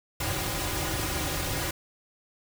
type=noise with comb filter; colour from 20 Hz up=pink; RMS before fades=-30 dBFS; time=0.2-1.71 s; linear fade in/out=5 ms; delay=4.5 ms; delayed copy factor=-0.9; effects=none